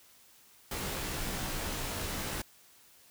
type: noise with comb filter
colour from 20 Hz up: pink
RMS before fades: -36 dBFS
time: 0.71-2.42 s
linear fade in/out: 5 ms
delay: 18 ms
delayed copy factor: -0.65
effects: white hiss -60 dBFS RMS until 3.1 s